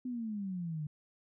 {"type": "exponential sweep", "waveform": "sine", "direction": "down", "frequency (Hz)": [256.4, 146.83], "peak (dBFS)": -35, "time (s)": [0.05, 0.87], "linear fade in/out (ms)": 5, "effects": []}